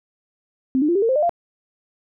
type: tone with pitch steps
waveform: sine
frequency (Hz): 261.6 / 300.5 / 345.2 / 396.5 / 455.5 / 523.2 / 601 / 690.4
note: C4 / D4 / F4 / G4 / A#4 / C5 / D5 / F5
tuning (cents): 0 / +40 / -20 / +20 / -40 / 0 / +40 / -20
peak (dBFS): -15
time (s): 0.75-1.294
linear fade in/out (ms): 0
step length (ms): 68
effects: none